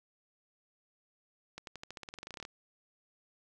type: accelerating click train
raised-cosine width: 0.2 ms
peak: -26 dBFS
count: 18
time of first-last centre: 1.58-2.451 s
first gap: 92 ms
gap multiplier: 0.92
effects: none